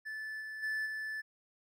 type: tone with level steps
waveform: triangle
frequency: 1746 Hz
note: A6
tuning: 14 cents flat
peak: -37 / -39 / -31 / -35 dBFS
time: 0.05-1.22 s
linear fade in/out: 20 ms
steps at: 0.4 / 0.62 / 0.85 s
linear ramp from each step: 20 ms
effects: none